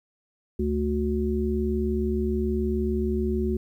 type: harmonic tone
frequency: 73.42 Hz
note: D2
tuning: in tune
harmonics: 1 / 3 / 5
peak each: -27 / -27 / -27 dBFS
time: 0.59-3.57 s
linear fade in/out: 5 ms
effects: 10-bit